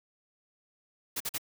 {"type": "noise bursts", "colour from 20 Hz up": "white", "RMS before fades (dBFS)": -33, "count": 3, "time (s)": [1.16, 1.382], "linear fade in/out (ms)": 10, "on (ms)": 44, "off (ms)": 45, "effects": []}